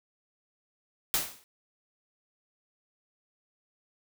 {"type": "noise with exponential decay", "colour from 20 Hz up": "white", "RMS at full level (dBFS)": -24, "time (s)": [1.14, 1.44], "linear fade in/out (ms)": 0, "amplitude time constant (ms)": 65, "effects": []}